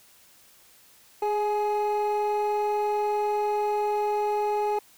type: tone pair together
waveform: triangle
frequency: 415.3 / 840.7 Hz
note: G#4 / G#5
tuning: 0 / +21 cents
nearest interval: octave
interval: 1221 cents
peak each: -23 dBFS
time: 1.22-4.79 s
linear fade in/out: 5 ms
effects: tanh soft clip ceiling -17 dBFS + white hiss -56 dBFS RMS until 4.97 s